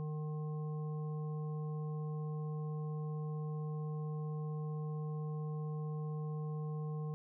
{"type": "harmonic tone", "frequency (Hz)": 152.6, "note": "D#3", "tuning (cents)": -33, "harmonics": [1, 3, 5, 7], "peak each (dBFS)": [-37, -48, -56, -55], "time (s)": [0, 7.14], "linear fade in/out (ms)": 0, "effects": []}